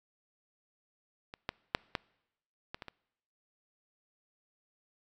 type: clicks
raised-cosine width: 0.3 ms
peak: -27 / -16 / -10 / -15 / -23 / -26 / -27 dBFS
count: 7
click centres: 1.339 / 1.491 / 1.749 / 1.952 / 2.745 / 2.822 / 2.883 s
effects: noise-tail reverb RT60 0.9 s tail -25 dB re dry